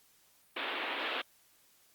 white band-pass noise, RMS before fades -36 dBFS, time 0.56-1.22 s, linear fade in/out 10 ms, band 270 to 3500 Hz, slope 48 dB/octave, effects white hiss -66 dBFS RMS until 1.94 s + Opus 48 kbps

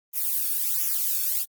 violet noise with flanger, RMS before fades -25 dBFS, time 0.13-1.46 s, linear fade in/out 50 ms, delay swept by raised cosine 0.23 to 1.02 ms, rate 1.4 Hz, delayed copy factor -0.95, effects Opus 24 kbps

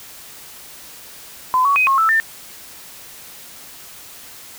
sine tone with pitch steps, 1018 / 1123 / 2513 / 1083 / 1318 / 1794 Hz, C6 / C#6 / D#7 / C#6 / E6 / A6, -48 / +22 / +17 / -41 / -1 / +33 cents, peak -12 dBFS, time 1.54-2.2 s, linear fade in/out 0 ms, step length 110 ms, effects white hiss -39 dBFS RMS until 4.58 s

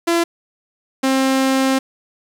sawtooth tone pair in turn, 338.7 / 265.7 Hz, E4 / C4, +47 / +27 cents, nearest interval major third, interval 420 cents, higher first, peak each -10 dBFS, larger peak neither, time 0.07-0.24 / 1.03-1.79 s, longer second, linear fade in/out 10 ms, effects low-pass 12000 Hz 12 dB/octave + 7-bit

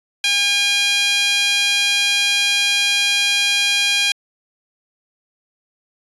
sawtooth tone with high-pass filter, 810 Hz, G#5, 43 cents flat, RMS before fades -17 dBFS, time 0.24-4.12 s, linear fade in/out 2 ms, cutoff 2800 Hz, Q 2.7, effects resampled to 24000 Hz

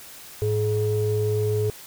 sine tone pair together, 106.71 / 424.4 Hz, G#2 / G#4, +47 / +38 cents, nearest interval 2 octaves, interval 2391 cents, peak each -22 dBFS, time 0.42-1.7 s, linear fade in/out 0 ms, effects tanh soft clip ceiling -14 dBFS + white hiss -43 dBFS RMS until 1.86 s

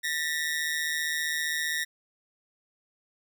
sawtooth ring-modulated tone, 1864.7 Hz, A#6, in tune, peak -21 dBFS, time 0.03-1.85 s, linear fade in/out 20 ms, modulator 77.6 Hz, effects none

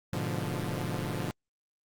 sawtooth chord, G# diminished seventh, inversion none, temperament equal, 103.83 / 123.47 / 146.83 / 174.61 Hz, G#2 / B2 / D3 / F3, 0 / 0 / 0 / 0 cents, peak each -32 dBFS, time 0.13-1.31 s, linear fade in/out 0 ms, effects Opus 48 kbps

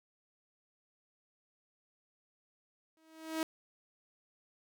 sawtooth tone with exponential growth, 319.5 Hz, D#4, 46 cents sharp, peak -26 dBFS, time 2.97-3.43 s, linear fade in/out 1 ms, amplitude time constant 100 ms, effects none

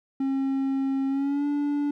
triangle tone with pitch glide, 270 to 289.4 Hz, C#4 to D4, -45 to -25 cents, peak -21 dBFS, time 0.2-1.91 s, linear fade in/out 5 ms, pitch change +120 cents, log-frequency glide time 1.08-1.46 s, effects none

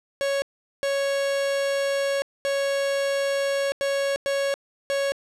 45% pulse tone bursts at uneven times, 554.4 Hz, C#5, in tune, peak -22 dBFS, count 6, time 0.21-0.42 / 0.83-2.22 / 2.45-3.72 / 3.81-4.16 / 4.26-4.54 / 4.9-5.12 s, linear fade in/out 0 ms, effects low-pass 9000 Hz 12 dB/octave

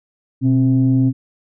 sine tone pair together, 125.1 / 265.1 Hz, B2 / C4, +23 / +23 cents, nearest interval octave + minor second, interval 1300 cents, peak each -13 dBFS, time 0.41-1.13 s, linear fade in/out 50 ms, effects tanh soft clip ceiling -6 dBFS

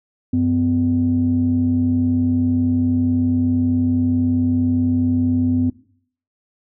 sine tone pair together, 95.25 / 253.4 Hz, G2 / B3, -49 / +45 cents, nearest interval octave + perfect fourth, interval 1694 cents, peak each -20 / -15 dBFS, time 0.33-5.7 s, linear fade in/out 5 ms, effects noise-tail reverb RT60 0.6 s tail -20 dB re dry + tanh soft clip ceiling -8 dBFS

